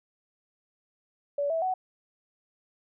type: tone with pitch steps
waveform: sine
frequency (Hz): 572 / 653.3 / 746.1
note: D5 / E5 / F#5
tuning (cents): -46 / -16 / +14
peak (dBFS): -25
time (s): 1.38-1.74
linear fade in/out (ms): 5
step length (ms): 120
effects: none